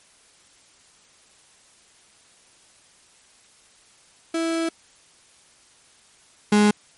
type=tone pair in turn; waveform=35% pulse; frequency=329.1 / 208.5 Hz; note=E4 / G#3; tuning=-3 / +7 cents; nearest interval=minor sixth; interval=790 cents; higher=first; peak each=-20 / -12 dBFS; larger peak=second; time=4.34-4.69 / 6.52-6.71 s; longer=first; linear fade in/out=5 ms; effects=white hiss -55 dBFS RMS until 6.97 s + MP3 48 kbps